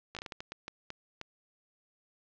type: slowing click train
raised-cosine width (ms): 0.2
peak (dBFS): -22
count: 11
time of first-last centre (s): 0.15-1.214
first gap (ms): 16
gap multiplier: 1.39
effects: low-pass 5000 Hz 12 dB/octave + 10-bit